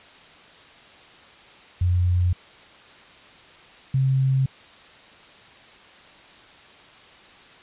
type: tone pair in turn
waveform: sine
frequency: 89.1 / 133.14 Hz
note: F2 / C3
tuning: +35 / +31 cents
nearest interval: perfect fifth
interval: 696 cents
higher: second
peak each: -17 dBFS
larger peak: neither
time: 1.81-2.33 / 3.94-4.46 s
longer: neither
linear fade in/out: 5 ms
effects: white hiss -48 dBFS RMS until 7.62 s + resampled to 8000 Hz